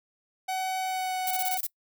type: tone with pitch glide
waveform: 45% pulse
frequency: 752 to 743.8 Hz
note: F#5 to F#5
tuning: +28 to +9 cents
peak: -28 dBFS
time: 0.48-1.58 s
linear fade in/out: 10 ms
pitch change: -19 cents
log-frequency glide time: 0.81-1.15 s
type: noise bursts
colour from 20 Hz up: violet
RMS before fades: -30 dBFS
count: 7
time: 1.27-1.667 s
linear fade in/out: 2 ms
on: 37 ms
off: 23 ms
effects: noise-tail reverb RT60 0.1 s tail -23 dB re dry